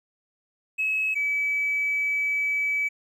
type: tone pair in turn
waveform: triangle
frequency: 2573 / 2292 Hz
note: E7 / D7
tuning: -43 / -43 cents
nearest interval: major second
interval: 200 cents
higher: first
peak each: -19 dBFS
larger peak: neither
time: 0.78-1.15 / 1.15-2.89 s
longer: second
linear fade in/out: 20 ms
effects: tanh soft clip ceiling -20 dBFS